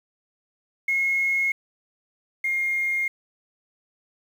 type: tone pair in turn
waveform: sine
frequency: 2165 / 2129 Hz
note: C#7 / C7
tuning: -41 / +30 cents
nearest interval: unison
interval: 29 cents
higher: first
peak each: -19 / -21 dBFS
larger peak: first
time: 0.88-1.52 / 2.44-3.08 s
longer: neither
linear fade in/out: 5 ms
effects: tanh soft clip ceiling -15 dBFS + 8-bit